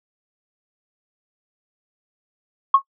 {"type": "tone with exponential decay", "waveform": "sine", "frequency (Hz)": 1092, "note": "C#6", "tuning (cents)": -26, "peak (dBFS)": -5, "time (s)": [2.74, 2.82], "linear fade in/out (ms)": 5, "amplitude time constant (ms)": 16, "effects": ["noise-tail reverb RT60 0.1 s tail -18 dB re dry", "tanh soft clip ceiling -1 dBFS"]}